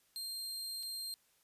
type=tone with dropouts; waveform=sawtooth; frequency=4186 Hz; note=C8; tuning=in tune; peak=-37 dBFS; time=0.16-1.14 s; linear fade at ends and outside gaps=0 ms; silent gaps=0.828-0.832 s; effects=white hiss -72 dBFS RMS until 1.43 s + resampled to 32000 Hz